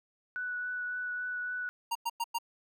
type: tone with vibrato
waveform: sine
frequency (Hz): 1480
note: F#6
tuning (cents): 0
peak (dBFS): -33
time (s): 0.36-1.69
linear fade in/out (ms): 0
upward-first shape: triangle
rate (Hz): 3.6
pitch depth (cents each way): 13
type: tone bursts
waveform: square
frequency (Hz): 932.3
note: A#5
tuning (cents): 0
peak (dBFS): -30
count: 4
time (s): 1.91-2.386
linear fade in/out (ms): 10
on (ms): 44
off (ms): 100
effects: none